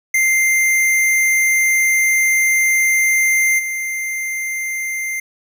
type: tone with level steps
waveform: square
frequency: 2093 Hz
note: C7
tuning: in tune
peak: -13 / -21 dBFS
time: 0.14-5.2 s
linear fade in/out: 5 ms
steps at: 3.58 s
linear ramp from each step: 20 ms
effects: none